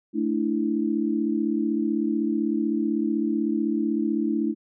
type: chord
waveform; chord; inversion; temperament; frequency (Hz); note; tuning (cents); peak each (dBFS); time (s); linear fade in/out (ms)
sine; A suspended fourth; none; equal; 220 / 293.7 / 329.6; A3 / D4 / E4; 0 / 0 / 0; -26; 0.13-4.55; 50
effects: none